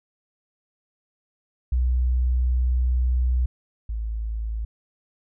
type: tone pair in turn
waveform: sine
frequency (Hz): 62.2 / 54.89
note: B1 / A1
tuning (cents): +13 / -3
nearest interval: major second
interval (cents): 216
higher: first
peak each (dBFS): -18 / -25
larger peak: first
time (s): 1.72-3.46 / 3.89-4.65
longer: first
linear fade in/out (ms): 5
effects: none